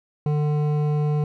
triangle tone with hard clipping, 149.2 Hz, D3, 28 cents sharp, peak -21 dBFS, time 0.26-1.24 s, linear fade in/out 2 ms, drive 15 dB, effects none

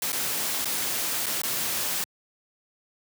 white noise with dropouts, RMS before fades -28 dBFS, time 0.02-2.04 s, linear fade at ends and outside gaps 2 ms, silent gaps 0.121-0.128 / 0.647-0.655 / 1.26-1.265 / 1.418-1.434 s, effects high-pass 100 Hz 12 dB/octave

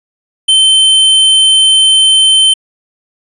square tone, 3090 Hz, G7, 26 cents flat, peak -5 dBFS, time 0.48-2.54 s, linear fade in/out 10 ms, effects resampled to 24000 Hz

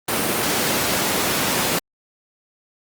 pink high-pass noise, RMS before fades -21 dBFS, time 0.08-1.79 s, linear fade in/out 5 ms, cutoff 180 Hz, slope 12 dB/octave, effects Opus 32 kbps

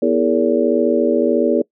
harmonic tone with a mistuned harmonic, 81.6 Hz, E2, 17 cents flat, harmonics 3 / 4 / 5 / 6 / 7, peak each -19 / -19 / -19 / -19 / -19 dBFS, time 0.02-1.62 s, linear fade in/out 5 ms, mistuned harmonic 6, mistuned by -100 cents, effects noise-tail reverb RT60 0.1 s tail -23 dB re dry

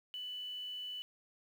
sine tone with quantisation, 2982 Hz, F#7, 13 cents sharp, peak -40 dBFS, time 0.14-1.02 s, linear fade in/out 0 ms, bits 10, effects none

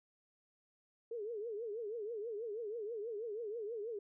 sine tone with vibrato, 440 Hz, A4, in tune, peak -39 dBFS, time 1.11-3.99 s, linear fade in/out 5 ms, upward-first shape triangle, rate 6.2 Hz, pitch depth 180 cents each way, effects none

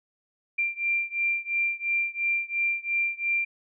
sine beating tone pair, 2371 / 2373.9 Hz, D7 / D7, +16 / +18 cents, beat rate 2.9 Hz, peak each -27 / -28 dBFS, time 0.58-3.45 s, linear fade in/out 10 ms, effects none

